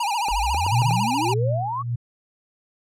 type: tone with vibrato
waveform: square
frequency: 880 Hz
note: A5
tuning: in tune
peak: -22 dBFS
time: 0-1.34 s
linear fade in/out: 5 ms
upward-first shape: sine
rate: 14 Hz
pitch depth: 180 cents each way
type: clicks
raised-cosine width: 1 ms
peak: -18 dBFS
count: 5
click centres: 0.285 / 0.546 / 0.665 / 0.82 / 0.909 s
type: exponential sweep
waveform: sine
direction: up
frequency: 43.05 to 1174.7 Hz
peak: -24 dBFS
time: 0.3-1.83 s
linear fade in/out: 20 ms
type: tone with tremolo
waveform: sine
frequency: 119.4 Hz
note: A#2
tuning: 42 cents sharp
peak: -19 dBFS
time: 0.71-1.96 s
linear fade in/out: 10 ms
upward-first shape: sine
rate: 1.7 Hz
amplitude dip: 85%
effects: low-pass 11000 Hz 12 dB/octave